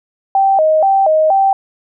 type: tone with vibrato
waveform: sine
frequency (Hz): 698.5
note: F5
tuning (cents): 0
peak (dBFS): -8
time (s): 0.35-1.53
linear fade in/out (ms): 2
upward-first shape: square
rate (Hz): 2.1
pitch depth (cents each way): 190
effects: none